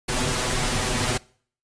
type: noise with comb filter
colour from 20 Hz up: pink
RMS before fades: -24 dBFS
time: 0.08-1.18 s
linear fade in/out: 10 ms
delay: 8 ms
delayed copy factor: +0.9
effects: noise-tail reverb RT60 0.5 s tail -23 dB re dry + resampled to 22050 Hz